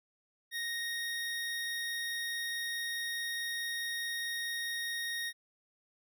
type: tone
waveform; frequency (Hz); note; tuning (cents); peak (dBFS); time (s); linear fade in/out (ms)
25% pulse; 1864.7; A#6; 0; -31; 0.51-5.33; 50
effects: none